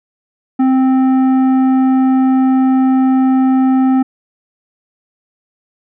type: tone with tanh clipping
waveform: triangle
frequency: 261.6 Hz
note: C4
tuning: in tune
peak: -10 dBFS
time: 0.59-4.03 s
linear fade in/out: 10 ms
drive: 14 dB
effects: none